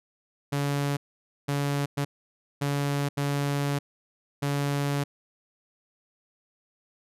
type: tone bursts at uneven times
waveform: sawtooth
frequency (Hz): 142.3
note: C#3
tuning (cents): +46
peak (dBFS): -21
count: 6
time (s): 0.52-0.97 / 1.48-1.86 / 1.97-2.05 / 2.61-3.09 / 3.17-3.79 / 4.42-5.04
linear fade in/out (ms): 10
effects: resampled to 32000 Hz